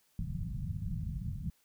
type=low-pass noise; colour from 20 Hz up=white; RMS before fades=-37 dBFS; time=0.19-1.5 s; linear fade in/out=0 ms; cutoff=180 Hz; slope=48 dB/octave; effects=white hiss -71 dBFS RMS until 1.64 s